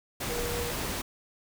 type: tone in noise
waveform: sine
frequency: 478.2 Hz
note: A#4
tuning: 44 cents sharp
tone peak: -34 dBFS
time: 0.29-0.71 s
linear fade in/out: 10 ms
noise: pink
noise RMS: -33 dBFS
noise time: 0.2-1.02 s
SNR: -4 dB
effects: none